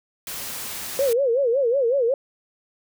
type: noise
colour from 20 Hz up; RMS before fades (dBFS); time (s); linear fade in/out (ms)
white; -32; 0.27-1.13; 2
type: tone with vibrato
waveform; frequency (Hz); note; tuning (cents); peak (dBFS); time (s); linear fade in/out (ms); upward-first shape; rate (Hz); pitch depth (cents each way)
sine; 508; B4; +49; -17; 0.99-2.14; 2; sine; 5.4; 190
effects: none